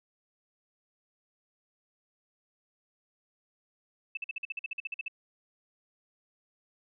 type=tone bursts; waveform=sine; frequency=2637 Hz; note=E7; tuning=in tune; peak=-32 dBFS; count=14; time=4.15-5.082 s; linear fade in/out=5 ms; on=22 ms; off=48 ms; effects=none